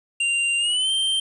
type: tone with pitch glide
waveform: square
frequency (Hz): 2780 to 3139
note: F7 to G7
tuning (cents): -9 to +2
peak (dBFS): -20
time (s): 0.2-1.2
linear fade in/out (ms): 5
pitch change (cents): +211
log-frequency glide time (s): 0.58-0.91
effects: resampled to 24000 Hz + 9-bit